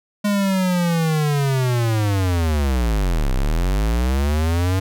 square linear two-way sweep, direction down then up, 207.7 to 30.87 to 95.9 Hz, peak -17 dBFS, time 0.24-4.8 s, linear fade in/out 10 ms, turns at 3.33 s, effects none

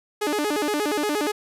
sawtooth tone with vibrato, 352.9 Hz, F4, 18 cents sharp, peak -18 dBFS, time 0.21-1.32 s, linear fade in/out 10 ms, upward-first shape square, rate 8.5 Hz, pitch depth 300 cents each way, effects resampled to 32000 Hz

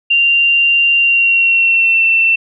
sine tone with pitch glide, 2777 to 2687 Hz, F7 to E7, -10 to +33 cents, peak -8 dBFS, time 0.1-2.36 s, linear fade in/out 10 ms, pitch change -57 cents, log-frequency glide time 0.97-2.05 s, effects none

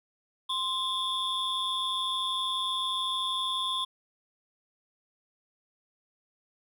triangle tone cluster, 1046 / 3363 / 3556 Hz, C6 / G#7 / A7, -1 / +21 / +18 cents, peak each -31 dBFS, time 0.49-3.85 s, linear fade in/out 10 ms, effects none

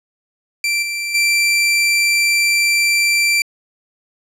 sawtooth tone with level steps, 2349 Hz, D7, in tune, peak -12 / -17 / -9 dBFS, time 0.64-3.42 s, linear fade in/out 2 ms, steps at 0.82 / 1.14 s, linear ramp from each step 10 ms, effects low-pass 11000 Hz 12 dB/octave

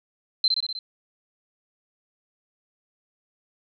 sine tone with echo, 4100 Hz, C8, 36 cents flat, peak -16 dBFS, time 0.44-0.48 s, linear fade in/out 2 ms, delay 62 ms, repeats 5, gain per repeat -3 dB, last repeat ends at 0.79 s, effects none

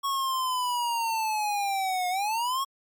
square linear two-way sweep, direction down then up, 1108.7 to 717 to 1108.7 Hz, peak -26 dBFS, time 0.03-2.65 s, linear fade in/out 20 ms, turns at 2.09 s, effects MP3 96 kbps

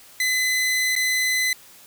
sawtooth tone with dropouts, 2020 Hz, B6, 39 cents sharp, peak -16 dBFS, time 0.2-1.53 s, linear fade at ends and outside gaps 2 ms, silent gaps 0.954-0.962 s, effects white hiss -48 dBFS RMS until 1.86 s

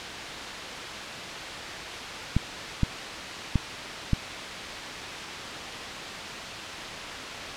clicks, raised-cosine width 5 ms, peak -9 dBFS, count 4, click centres 2.366 / 2.833 / 3.557 / 4.133 s, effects white hiss -34 dBFS RMS until 7.56 s + low-pass 4000 Hz 12 dB/octave

